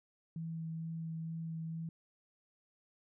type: tone with vibrato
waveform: sine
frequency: 162.9 Hz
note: E3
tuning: 20 cents flat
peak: -38 dBFS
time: 0.36-1.89 s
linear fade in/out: 2 ms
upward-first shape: sine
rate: 2.2 Hz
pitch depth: 10 cents each way
effects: none